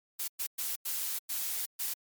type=noise bursts at uneven times; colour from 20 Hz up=blue; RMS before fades=-34 dBFS; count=6; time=0.19-0.28 / 0.39-0.47 / 0.58-0.76 / 0.85-1.19 / 1.29-1.66 / 1.79-1.94 s; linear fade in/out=10 ms; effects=MP3 96 kbps